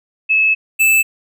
sine / square tone pair in turn, 2597 / 2630 Hz, E7 / E7, -26 / -5 cents, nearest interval unison, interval 21 cents, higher second, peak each -10 dBFS, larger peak neither, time 0.29-0.55 / 0.79-1.03 s, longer first, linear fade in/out 20 ms, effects none

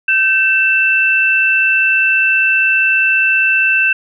sine tone pair together, 1546 / 2665 Hz, G6 / E7, -24 / +18 cents, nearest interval major sixth, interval 942 cents, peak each -14 / -11 dBFS, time 0.08-3.93 s, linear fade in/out 5 ms, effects none

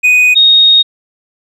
triangle / sine tone pair in turn, 2489 / 3729 Hz, D#7 / A#7, 0 / 0 cents, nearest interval perfect fifth, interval 700 cents, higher second, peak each -3 dBFS, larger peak neither, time 0.03-0.35 / 0.35-0.83 s, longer second, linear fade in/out 20 ms, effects resampled to 32000 Hz

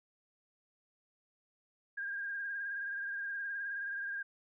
sine tone with vibrato, 1612 Hz, G6, 48 cents sharp, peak -36 dBFS, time 1.97-4.23 s, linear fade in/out 10 ms, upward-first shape triangle, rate 19 Hz, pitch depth 46 cents each way, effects none

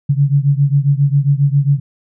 sine beating tone pair, 138.59 / 145.99 Hz, C#3 / D3, 0 / -10 cents, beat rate 7.4 Hz, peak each -12 / -14 dBFS, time 0.09-1.8 s, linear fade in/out 10 ms, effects none

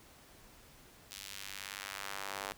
square tone with high-pass filter sweep, 49.3 Hz, G1, 11 cents sharp, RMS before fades -44 dBFS, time 1.11-2.52 s, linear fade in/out 0 ms, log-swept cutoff 3700 to 720 Hz, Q 0.9, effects pink hiss -59 dBFS RMS until 2.57 s

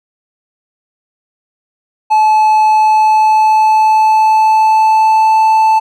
triangle tone with pitch glide, 863 to 878.6 Hz, A5 to A5, -34 to -3 cents, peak -4 dBFS, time 2.1-5.8 s, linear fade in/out 20 ms, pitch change +31 cents, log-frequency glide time 2.65-5.44 s, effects none

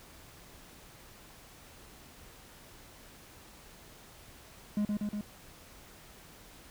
triangle tone with echo, 207.7 Hz, G#3, in tune, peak -25 dBFS, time 4.77-4.85 s, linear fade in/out 2 ms, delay 120 ms, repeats 3, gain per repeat -2 dB, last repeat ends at 5.21 s, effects pink hiss -54 dBFS RMS until 6.7 s

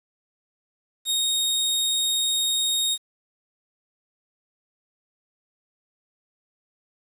sawtooth tone, 3729 Hz, A#7, in tune, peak -18 dBFS, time 1.05-2.98 s, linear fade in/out 50 ms, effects resampled to 32000 Hz + 8-bit

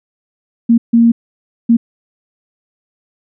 sine tone bursts at uneven times, 232.4 Hz, A#3, 5 cents flat, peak -5 dBFS, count 3, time 0.69-0.78 / 0.93-1.12 / 1.69-1.77 s, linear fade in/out 10 ms, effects none

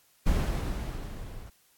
brown noise with level ramp, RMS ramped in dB -24 to -44 dBFS, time 0.26-1.5 s, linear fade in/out 10 ms, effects white hiss -64 dBFS RMS until 1.77 s + AAC 64 kbps

